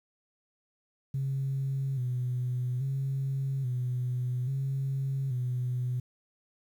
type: tone with vibrato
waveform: sine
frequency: 130 Hz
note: C3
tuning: 11 cents flat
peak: -27 dBFS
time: 1.14-6 s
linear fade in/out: 5 ms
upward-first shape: square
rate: 0.6 Hz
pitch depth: 71 cents each way
effects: tanh soft clip ceiling -24 dBFS + 10-bit